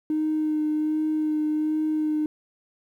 triangle tone with vibrato, 307.7 Hz, D#4, 19 cents flat, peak -18 dBFS, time 0.1-2.26 s, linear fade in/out 2 ms, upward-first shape sine, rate 1.3 Hz, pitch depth 15 cents each way, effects tanh soft clip ceiling -19 dBFS + 10-bit

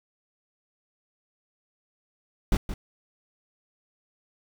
brown noise with echo, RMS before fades -21 dBFS, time 2.52-2.57 s, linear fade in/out 2 ms, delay 170 ms, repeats 1, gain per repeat -10 dB, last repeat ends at 2.74 s, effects none

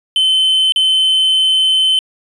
triangle tone with dropouts, 3065 Hz, G7, 40 cents flat, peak -8 dBFS, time 0.16-1.99 s, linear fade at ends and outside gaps 1 ms, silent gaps 0.722-0.76 s, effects resampled to 22050 Hz

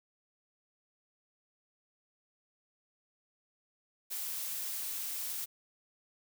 blue noise, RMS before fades -38 dBFS, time 4.1-5.46 s, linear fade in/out 20 ms, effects none

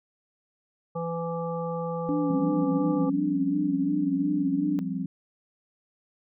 harmonic tone, 167.5 Hz, E3, 28 cents sharp, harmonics 1 / 3 / 5 / 7, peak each -32 / -31 / -37 / -38 dBFS, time 0.95-3.1 s, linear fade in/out 10 ms
sine tone with vibrato, 285.1 Hz, C#4, 49 cents sharp, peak -24 dBFS, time 2.09-4.79 s, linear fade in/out 0 ms, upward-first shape sine, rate 2.8 Hz, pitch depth 65 cents each way
sine chord, F suspended second, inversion none, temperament equal, 174.61 / 196 / 261.6 Hz, F3 / G3 / C4, 0 / 0 / 0 cents, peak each -32 dBFS, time 2.3-5.06 s, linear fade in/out 5 ms
effects none

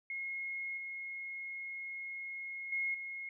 sine tone with level steps, 2159 Hz, C#7, 46 cents flat, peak -37 / -40 / -32 / -40 dBFS, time 0.1-3.29 s, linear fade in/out 2 ms, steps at 0.77 / 2.72 / 2.94 s, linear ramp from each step 5 ms, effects none

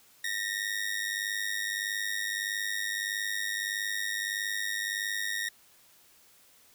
sawtooth ring-modulated tone, 1864.7 Hz, A#6, in tune, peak -24 dBFS, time 0.24-5.49 s, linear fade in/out 5 ms, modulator 50.8 Hz, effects white hiss -60 dBFS RMS until 6.74 s

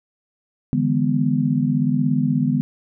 sine chord, E dominant seventh, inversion third, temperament just, 148.33 / 164.81 / 206 / 247.2 Hz, D3 / E3 / G#3 / B3, +18 / 0 / -14 / +2 cents, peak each -21 / -25 / -23 / -20 dBFS, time 0.73-2.61 s, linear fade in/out 0 ms, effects none

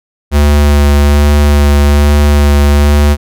square tone with vibrato, 72.6 Hz, D2, 19 cents flat, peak -5 dBFS, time 0.31-3.17 s, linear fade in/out 50 ms, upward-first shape sine, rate 1.2 Hz, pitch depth 15 cents each way, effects none

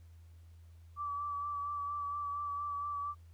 sine tone with vibrato, 1156 Hz, D6, 28 cents flat, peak -35 dBFS, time 0.96-3.15 s, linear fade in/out 50 ms, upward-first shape sine, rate 4.3 Hz, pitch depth 22 cents each way, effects added 83 Hz sine -53 dBFS peak until 3.33 s + pink hiss -73 dBFS RMS until 3.33 s

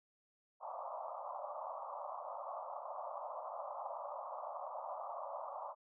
pink band-pass noise, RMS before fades -45 dBFS, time 0.6-5.75 s, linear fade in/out 50 ms, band 560 to 1200 Hz, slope 96 dB/octave, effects none

